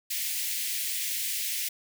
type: high-pass noise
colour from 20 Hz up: white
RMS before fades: -31 dBFS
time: 0.1-1.69 s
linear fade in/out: 10 ms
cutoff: 1900 Hz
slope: 48 dB/octave
effects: none